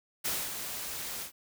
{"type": "noise with ADSR envelope", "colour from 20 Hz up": "white", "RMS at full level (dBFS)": -31, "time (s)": [0.24, 1.32], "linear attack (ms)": 17, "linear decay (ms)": 240, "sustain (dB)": -7, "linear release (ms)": 100, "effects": []}